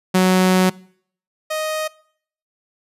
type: tone pair in turn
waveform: sawtooth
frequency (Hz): 185.3 / 623.3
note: F#3 / D#5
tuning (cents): +3 / +3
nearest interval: octave + major sixth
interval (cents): 2100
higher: second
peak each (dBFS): -8 / -17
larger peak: first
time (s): 0.14-0.7 / 1.5-1.88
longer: first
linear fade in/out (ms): 10
effects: noise-tail reverb RT60 0.6 s tail -23 dB re dry + resampled to 32000 Hz